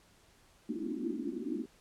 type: band-pass noise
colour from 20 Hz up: white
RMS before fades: -37 dBFS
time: 0.69-1.66 s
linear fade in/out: 5 ms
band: 210 to 360 Hz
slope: 96 dB/octave
effects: pink hiss -64 dBFS RMS until 1.8 s + low-pass 11000 Hz 12 dB/octave